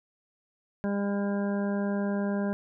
harmonic tone, 201.2 Hz, G3, 45 cents sharp, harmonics 1 / 2 / 3 / 4 / 5 / 7 / 8, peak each -27 / -35 / -35 / -43 / -44 / -46 / -43 dBFS, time 0.84-2.53 s, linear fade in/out 0 ms, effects none

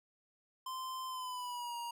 square tone with pitch glide, 1037 to 945.5 Hz, C6 to A#5, -16 to +24 cents, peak -40 dBFS, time 0.66-1.91 s, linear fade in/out 5 ms, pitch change -160 cents, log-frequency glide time 1.07-1.77 s, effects none

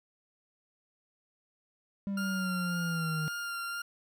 triangle linear sweep, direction down, 200 to 153.3 Hz, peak -29 dBFS, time 2.07-3.28 s, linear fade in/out 0 ms
40% pulse tone with vibrato, 1396.9 Hz, F6, in tune, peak -34 dBFS, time 2.17-3.82 s, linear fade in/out 5 ms, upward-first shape sine, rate 1.9 Hz, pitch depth 17 cents each way
effects none

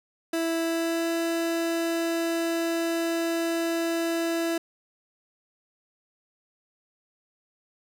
30% pulse tone with pitch glide, 330 to 333.3 Hz, E4 to E4, +2 to +19 cents, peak -22 dBFS, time 0.33-4.58 s, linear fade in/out 5 ms, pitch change +17 cents, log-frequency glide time 0.59-1.11 s, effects none

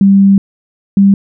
sine tone pair in turn, 196.6 / 197.58 Hz, G3 / G3, +5 / +14 cents, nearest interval unison, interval 9 cents, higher second, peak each -3 dBFS, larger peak neither, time 0.01-0.38 / 0.97-1.14 s, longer first, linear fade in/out 2 ms, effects none

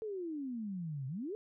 sine exponential two-way sweep, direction down then up, 450.2 to 127.3 to 450.2 Hz, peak -37 dBFS, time 0.02-1.35 s, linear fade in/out 0 ms, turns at 1.07 s, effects none

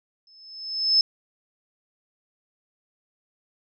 sine tone with exponential growth, 5230 Hz, E8, 15 cents flat, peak -13 dBFS, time 0.27-1.01 s, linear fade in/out 2 ms, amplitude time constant 160 ms, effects none

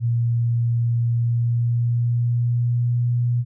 sine tone with pitch glide, 117.8 to 120.83 Hz, A#2 to B2, +19 to -37 cents, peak -17 dBFS, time 0-3.45 s, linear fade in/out 50 ms, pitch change +44 cents, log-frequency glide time 1.14-3.06 s, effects none

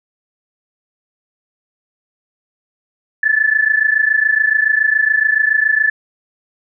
sine tone pair together, 1726.9 / 1754 Hz, A6 / A6, -33 / -6 cents, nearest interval unison, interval 27 cents, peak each -14 dBFS, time 3.23-5.9 s, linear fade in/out 5 ms, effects none

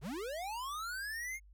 square linear sweep, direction up, 111.7 to 2174 Hz, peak -39 dBFS, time 0.01-1.4 s, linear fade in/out 50 ms, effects added 50 Hz sine -56 dBFS peak until 1.53 s

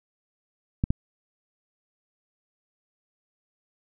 clicks, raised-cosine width 5 ms, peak -10 dBFS, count 2, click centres 0.839 / 0.905 s, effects none

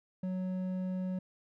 sine tone with hard clipping, 185 Hz, F#3, in tune, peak -34 dBFS, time 0.23-1.19 s, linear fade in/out 5 ms, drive 6 dB, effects none

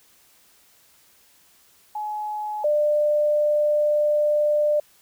sine tone pair in turn, 846 / 596.3 Hz, G#5 / D5, +32 / +26 cents, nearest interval tritone, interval 606 cents, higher first, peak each -26 / -17 dBFS, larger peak second, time 1.95-2.64 / 2.64-4.8 s, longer second, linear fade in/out 5 ms, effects white hiss -57 dBFS RMS until 5.01 s

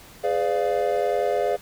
triangle chord, G# diminished seventh, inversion none, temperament equal with one note detuned, 415.3 / 505.1 / 587.3 / 698.5 Hz, G#4 / B4 / D5 / F5, 0 / +39 / 0 / 0 cents, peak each -24 dBFS, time 0.23-1.57 s, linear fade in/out 20 ms, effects pink hiss -47 dBFS RMS until 1.61 s

